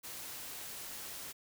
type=noise; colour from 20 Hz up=white; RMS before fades=-45 dBFS; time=0.03-1.33 s; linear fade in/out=20 ms; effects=none

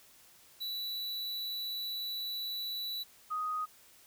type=tone pair in turn; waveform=square / sine; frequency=3948 / 1247.9 Hz; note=B7 / D#6; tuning=-1 / +5 cents; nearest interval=octave + minor sixth; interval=1994 cents; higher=first; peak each=-36 / -32 dBFS; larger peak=second; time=0.6-3.04 / 3.3-3.66 s; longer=first; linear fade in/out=20 ms; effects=white hiss -60 dBFS RMS until 4.06 s

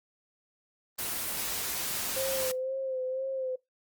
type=noise; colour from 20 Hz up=white; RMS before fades=-33 dBFS; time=0.98-2.52 s; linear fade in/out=10 ms
type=tone with vibrato; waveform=sine; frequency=523.3 Hz; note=C5; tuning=in tune; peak=-30 dBFS; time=2.16-3.56 s; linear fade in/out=10 ms; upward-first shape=sine; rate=2 Hz; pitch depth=39 cents each way
effects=noise-tail reverb RT60 0.2 s tail -23 dB re dry + Opus 24 kbps

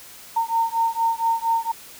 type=beating tone pair; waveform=sine; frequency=912 / 916.3 Hz; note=A#5 / A#5; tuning=-38 / -30 cents; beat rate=4.3 Hz; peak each=-22 dBFS; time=0.36-1.72 s; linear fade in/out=10 ms; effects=white hiss -43 dBFS RMS until 1.99 s

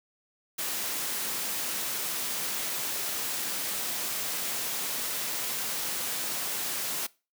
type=noise; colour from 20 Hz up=white; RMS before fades=-32 dBFS; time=0.58-7.07 s; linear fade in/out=10 ms; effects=noise-tail reverb RT60 0.3 s tail -22 dB re dry + high-pass 150 Hz 12 dB/octave

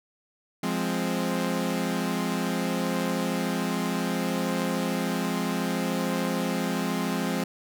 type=chord; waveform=sawtooth; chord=F minor; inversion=none; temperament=equal; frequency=174.61 / 207.7 / 261.6 Hz; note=F3 / Ab3 / C4; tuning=0 / 0 / 0 cents; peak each=-26 dBFS; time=0.63-7.44 s; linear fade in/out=5 ms; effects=none

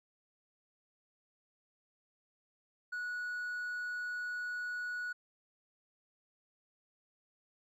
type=tone with hard clipping; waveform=sine; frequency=1465 Hz; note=F#6; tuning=18 cents flat; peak=-37 dBFS; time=2.92-5.13 s; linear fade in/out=10 ms; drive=2 dB; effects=none

